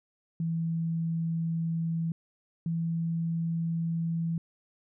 sine tone pair in turn, 164.81 / 165.86 Hz, E3 / E3, 0 / +11 cents, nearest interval unison, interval 11 cents, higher second, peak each -27 / -27 dBFS, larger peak neither, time 0.4-2.12 / 2.66-4.38 s, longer neither, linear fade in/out 2 ms, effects none

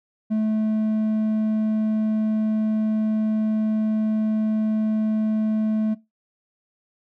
sine tone with hard clipping, 216.9 Hz, A3, 25 cents flat, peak -20 dBFS, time 0.3-5.95 s, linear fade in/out 20 ms, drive 3 dB, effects noise-tail reverb RT60 0.2 s tail -19 dB re dry

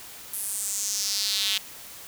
square tone with high-pass filter sweep, 101.5 Hz, G#2, 39 cents flat, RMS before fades -28 dBFS, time 0.33-1.58 s, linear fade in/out 5 ms, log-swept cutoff 11000 to 3200 Hz, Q 3.2, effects white hiss -43 dBFS RMS until 2.07 s

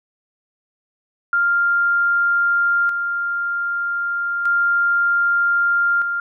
sine tone with tremolo, 1396.9 Hz, F6, in tune, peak -14 dBFS, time 1.33-6.2 s, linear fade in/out 2 ms, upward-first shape square, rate 0.32 Hz, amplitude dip 45%, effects none

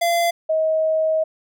square / sine tone pair in turn, 685 / 633.6 Hz, F5 / D#5, -34 / +31 cents, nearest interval minor second, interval 135 cents, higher first, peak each -17 / -16 dBFS, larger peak second, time 0.01-0.31 / 0.49-1.24 s, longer second, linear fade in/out 10 ms, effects none

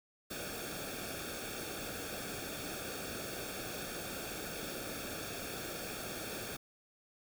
pink noise with comb filter, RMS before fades -42 dBFS, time 0.3-6.57 s, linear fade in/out 10 ms, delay 1 ms, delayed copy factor -0.75, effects none

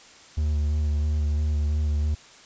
triangle tone with vibrato, 74.9 Hz, D2, 35 cents sharp, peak -19 dBFS, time 0.37-2.15 s, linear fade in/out 10 ms, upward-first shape square, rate 3 Hz, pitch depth 19 cents each way, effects white hiss -49 dBFS RMS until 2.45 s + resampled to 16000 Hz

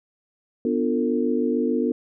sine chord, B half-diminished seventh, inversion none, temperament equal with one note detuned, 246.9 / 293.7 / 349.2 / 450 Hz, B3 / D4 / F4 / A4, 0 / 0 / 0 / +39 cents, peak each -23 / -27 / -27 / -25 dBFS, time 0.65-1.92 s, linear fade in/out 2 ms, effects none

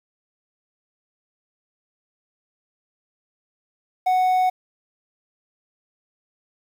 triangle tone, 740 Hz, F#5, in tune, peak -14 dBFS, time 4.06-4.5 s, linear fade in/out 10 ms, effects 8-bit

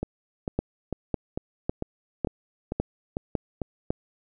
two click trains, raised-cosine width 2 ms, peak -11 / -15 dBFS, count 7 / 9, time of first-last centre 0.59-3.905 / 0.03-3.617 s, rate 1.81 / 2.23 Hz, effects none

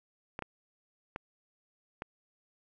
clicks, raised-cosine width 0.5 ms, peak -22 dBFS, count 4, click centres 0.391 / 0.423 / 1.161 / 2.021 s, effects none

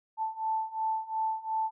sine beating tone pair, 880 / 882.8 Hz, A5 / A5, 0 / +5 cents, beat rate 2.8 Hz, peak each -33 / -31 dBFS, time 0.17-1.71 s, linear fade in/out 50 ms, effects none

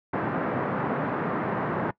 pink band-pass noise, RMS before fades -28 dBFS, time 0.13-1.91 s, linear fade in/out 5 ms, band 140 to 1600 Hz, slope 24 dB/octave, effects noise-tail reverb RT60 0.1 s tail -20 dB re dry

